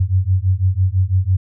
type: beating tone pair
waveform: sine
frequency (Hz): 90.8 / 96.8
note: F#2 / G2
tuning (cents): -32 / -21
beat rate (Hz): 6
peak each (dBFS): -16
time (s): 0-1.37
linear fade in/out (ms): 10
effects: none